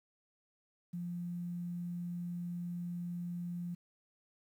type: tone with quantisation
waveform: sine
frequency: 174.61 Hz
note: F3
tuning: in tune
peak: -37 dBFS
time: 0.93-3.75 s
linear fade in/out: 10 ms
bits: 11
effects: none